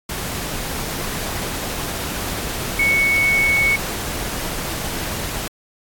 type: tone in noise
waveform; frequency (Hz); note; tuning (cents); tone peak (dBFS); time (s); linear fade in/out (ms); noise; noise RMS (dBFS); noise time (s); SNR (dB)
sine; 2217; C#7; 0; -14; 2.79-3.76; 5; pink; -26; 0.09-5.48; +9
effects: AAC 64 kbps